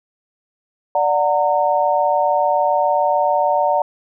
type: chord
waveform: sine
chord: D augmented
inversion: none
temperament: just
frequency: 587.3 / 734.2 / 917.7 Hz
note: D5 / F#5 / A#5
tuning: 0 / -14 / -27 cents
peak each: -18 dBFS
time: 0.95-3.82 s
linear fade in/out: 2 ms
effects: none